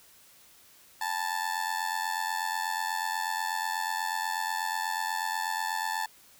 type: tone with amplitude modulation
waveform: 30% pulse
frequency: 880 Hz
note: A5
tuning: in tune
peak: -23 dBFS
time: 1.01-6.06 s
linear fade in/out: 5 ms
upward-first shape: sine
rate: 88.2 Hz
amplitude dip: 80%
effects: white hiss -57 dBFS RMS until 6.39 s